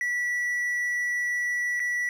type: tone with dropouts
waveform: triangle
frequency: 1951 Hz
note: B6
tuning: 22 cents flat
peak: -23 dBFS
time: 0.01-2.09 s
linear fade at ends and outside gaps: 1 ms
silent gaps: 1.796-1.801 s
effects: none